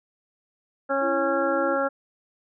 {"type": "harmonic tone", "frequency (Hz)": 274.4, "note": "C#4", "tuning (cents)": -17, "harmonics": [1, 2, 3, 4, 5, 6], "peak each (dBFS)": [-31, -24, -31, -36, -27, -34], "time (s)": [0.89, 1.89], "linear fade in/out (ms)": 20}
{"type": "tone with vibrato", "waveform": "sine", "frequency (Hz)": 333.8, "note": "E4", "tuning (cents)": 22, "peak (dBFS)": -28, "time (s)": [1, 1.78], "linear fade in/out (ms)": 50, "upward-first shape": "triangle", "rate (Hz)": 3.2, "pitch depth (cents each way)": 15}
{"effects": []}